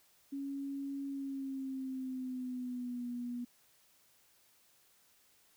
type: tone with pitch glide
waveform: sine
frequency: 277.2 to 242.7 Hz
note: C#4 to B3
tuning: 0 to -30 cents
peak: -37 dBFS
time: 0.32-3.45 s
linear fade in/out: 10 ms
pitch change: -230 cents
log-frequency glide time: 1.07-3.07 s
effects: white hiss -68 dBFS RMS until 5.56 s